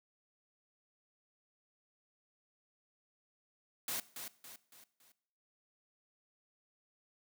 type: noise with echo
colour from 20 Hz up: white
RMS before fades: -38 dBFS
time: 3.88-4 s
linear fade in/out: 2 ms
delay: 280 ms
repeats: 4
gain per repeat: -7 dB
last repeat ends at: 5.12 s
effects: noise-tail reverb RT60 0.7 s tail -19 dB re dry + high-pass 150 Hz 12 dB/octave